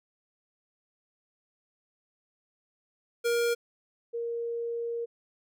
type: tone pair in turn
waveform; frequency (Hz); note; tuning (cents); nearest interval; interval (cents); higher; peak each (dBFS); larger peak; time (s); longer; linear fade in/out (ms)
square / sine; 471.5 / 467.7; A#4 / A#4; +20 / +6; unison; 14; first; -25 / -30; first; 3.24-3.55 / 4.13-5.06; second; 20
effects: none